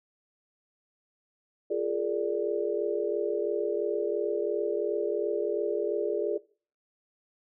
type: chord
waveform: sine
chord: Bb dominant seventh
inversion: second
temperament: equal with one note detuned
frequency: 349.2 / 415.3 / 458.2 / 587.3 Hz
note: F4 / Ab4 / Bb4 / D5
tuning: 0 / 0 / -30 / 0 cents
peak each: -33 / -29 / -33 / -33 dBFS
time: 1.7-6.38 s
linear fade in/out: 10 ms
effects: noise-tail reverb RT60 0.4 s tail -20 dB re dry